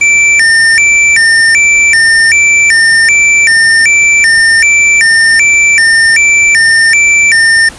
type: tone with vibrato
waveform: square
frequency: 2055 Hz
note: C7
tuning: 32 cents flat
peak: -4 dBFS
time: 0.01-7.69 s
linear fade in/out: 5 ms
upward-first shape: square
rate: 1.3 Hz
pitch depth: 220 cents each way
effects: pink hiss -30 dBFS RMS until 7.78 s + resampled to 24000 Hz